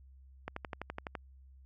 click train, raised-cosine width 0.5 ms, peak -23 dBFS, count 9, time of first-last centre 0.48-1.152 s, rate 11.9 Hz, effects added 66 Hz sine -54 dBFS peak until 1.65 s

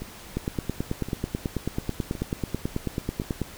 two click trains, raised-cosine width 3 ms, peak -21 / -13 dBFS, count 4 / 29, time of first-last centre 0.02-3.218 / 0.37-3.417 s, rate 0.938 / 9.19 Hz, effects pink hiss -44 dBFS RMS until 3.57 s

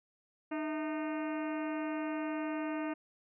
harmonic tone with a mistuned harmonic, 306.5 Hz, D#4, 26 cents flat, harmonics 1 / 2 / 3 / 4 / 5 / 6 / 7 / 8 / 9, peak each -35 / -41 / -45 / -47 / -49 / -51 / -52 / -53 / -54 dBFS, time 0.51-2.94 s, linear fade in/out 10 ms, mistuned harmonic 2, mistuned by +89 cents, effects none

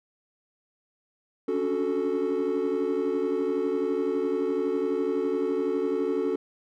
triangle chord, D major seventh, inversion third, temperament equal with one note detuned, 277.2 / 289.1 / 370 / 440 Hz, C#4 / D4 / F#4 / A4, 0 / -27 / 0 / 0 cents, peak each -29 / -31 / -26 / -25 dBFS, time 1.48-6.36 s, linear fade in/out 5 ms, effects tanh soft clip ceiling -16 dBFS

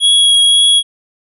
square tone with vibrato, 3322 Hz, G#7, in tune, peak -7 dBFS, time 0-0.83 s, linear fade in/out 50 ms, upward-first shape triangle, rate 1.9 Hz, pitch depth 11 cents each way, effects resampled to 32000 Hz

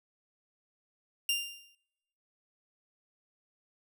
sawtooth tone with exponential decay, 2794 Hz, F7, in tune, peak -22 dBFS, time 1.29-1.75 s, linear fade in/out 2 ms, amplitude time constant 100 ms, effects noise-tail reverb RT60 0.9 s tail -24 dB re dry

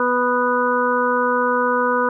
harmonic tone, 246.9 Hz, B3, in tune, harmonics 1 / 2 / 4 / 5 / 6, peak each -25 / -20 / -21 / -23 / -23 dBFS, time 0-2.09 s, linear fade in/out 2 ms, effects none

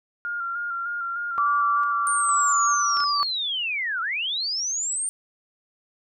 sine tone with vibrato, 1396.9 Hz, F6, in tune, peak -26 dBFS, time 0.25-3.04 s, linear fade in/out 0 ms, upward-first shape square, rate 3.3 Hz, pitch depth 25 cents each way
sine tone with tremolo, 1159 Hz, D6, 23 cents flat, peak -19 dBFS, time 1.38-3.23 s, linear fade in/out 0 ms, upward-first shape square, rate 1.1 Hz, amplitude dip 30%
sine linear two-way sweep, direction down then up, 8980 to 1307 to 8980 Hz, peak -24 dBFS, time 2.07-5.09 s, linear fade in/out 0 ms, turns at 4.01 s
clicks, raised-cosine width 0.2 ms, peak -21 dBFS, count 2, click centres 2.97 / 3.004 s
effects none

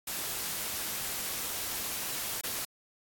white noise with dropouts, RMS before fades -35 dBFS, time 0.07-2.65 s, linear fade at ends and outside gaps 5 ms, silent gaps 2.412-2.435 s, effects AAC 64 kbps

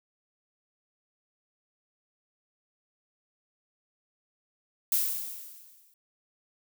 violet noise with exponential decay, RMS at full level -24 dBFS, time 4.92-5.94 s, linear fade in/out 2 ms, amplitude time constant 220 ms, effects none

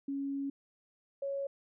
sine tone pair in turn, 277.2 / 554.4 Hz, C#4 / C#5, 0 / 0 cents, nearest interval octave, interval 1200 cents, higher second, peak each -33 / -33 dBFS, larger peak neither, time 0.08-0.5 / 1.22-1.47 s, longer first, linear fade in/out 5 ms, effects none

